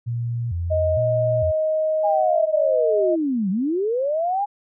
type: tone with vibrato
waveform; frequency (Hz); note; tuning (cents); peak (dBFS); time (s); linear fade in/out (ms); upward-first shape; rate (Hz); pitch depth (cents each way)
sine; 100.6; G2; +45; -22; 0.06-1.52; 20; square; 1.1; 280
type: tone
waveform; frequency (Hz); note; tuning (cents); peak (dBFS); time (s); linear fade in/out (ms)
sine; 626; D#5; +10; -18; 0.7-3.16; 20
type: linear two-way sweep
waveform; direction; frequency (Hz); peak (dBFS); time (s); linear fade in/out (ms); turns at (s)
sine; down then up; 830.6 to 179.7 to 830.6; -19; 2.03-4.46; 20; 3.5
effects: none